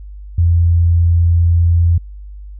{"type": "tone", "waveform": "sine", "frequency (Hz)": 85, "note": "F2", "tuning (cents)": -46, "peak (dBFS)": -8, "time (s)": [0.38, 1.98], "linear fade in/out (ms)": 5, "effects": ["added 50 Hz sine -29 dBFS peak until 2.59 s"]}